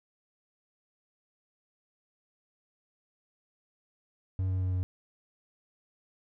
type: tone with pitch steps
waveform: triangle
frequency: 93.9 / 93.14 / 92.39 / 91.65 Hz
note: F#2 / F#2 / F#2 / F#2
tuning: +26 / +12 / -2 / -16 cents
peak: -25 dBFS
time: 4.39-4.83 s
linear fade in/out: 0 ms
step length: 110 ms
effects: none